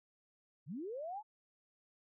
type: linear sweep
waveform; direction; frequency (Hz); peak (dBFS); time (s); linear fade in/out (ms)
sine; up; 116.54 to 880; -40; 0.66-1.23; 50
effects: none